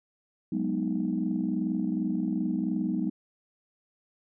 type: chord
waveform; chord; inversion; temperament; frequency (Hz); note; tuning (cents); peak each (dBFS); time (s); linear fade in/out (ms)
sine; G# minor seventh; third; equal; 185 / 207.7 / 246.9 / 311.1; F#3 / G#3 / B3 / D#4; 0 / 0 / 0 / 0; -31; 0.52-3.1; 5
effects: tanh soft clip ceiling -17 dBFS